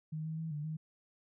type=tone with pitch steps; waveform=sine; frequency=156.1 / 158.9 / 161.5 / 148.5 / 156.9 Hz; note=D#3 / D#3 / E3 / D3 / D#3; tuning=+6 / +37 / -35 / +20 / +15 cents; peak=-36 dBFS; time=0.12-0.77 s; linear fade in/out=10 ms; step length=130 ms; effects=none